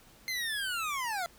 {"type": "linear sweep", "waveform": "25% pulse", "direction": "down", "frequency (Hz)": [2093, 669], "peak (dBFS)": -28, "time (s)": [0.28, 1.26], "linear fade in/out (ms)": 0, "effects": ["pink hiss -58 dBFS RMS until 1.38 s"]}